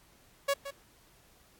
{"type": "tone with echo", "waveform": "sawtooth", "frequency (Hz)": 559, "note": "C#5", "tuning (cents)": 14, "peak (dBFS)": -22, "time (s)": [0.48, 0.54], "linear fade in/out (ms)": 10, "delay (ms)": 170, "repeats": 1, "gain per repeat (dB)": -12, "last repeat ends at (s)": 0.71, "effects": ["pink hiss -62 dBFS RMS until 1.59 s", "AAC 64 kbps"]}